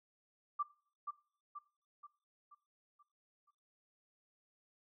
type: tone with echo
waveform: sine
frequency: 1174.7 Hz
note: D6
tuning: in tune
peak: -32 dBFS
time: 0.59-0.63 s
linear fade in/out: 10 ms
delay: 480 ms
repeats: 6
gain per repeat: -6 dB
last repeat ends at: 3.51 s
effects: noise-tail reverb RT60 0.5 s tail -21 dB re dry